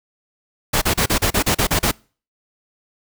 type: noise bursts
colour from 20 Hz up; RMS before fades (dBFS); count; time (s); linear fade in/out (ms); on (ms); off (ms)
pink; -17; 10; 0.73-1.915; 10; 87; 35
effects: noise-tail reverb RT60 0.4 s tail -26 dB re dry